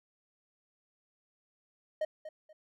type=tone with echo; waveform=triangle; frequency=621 Hz; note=D#5; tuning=3 cents flat; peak=-27 dBFS; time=2.01-2.05 s; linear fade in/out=5 ms; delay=240 ms; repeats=2; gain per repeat=-12 dB; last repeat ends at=2.53 s; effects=none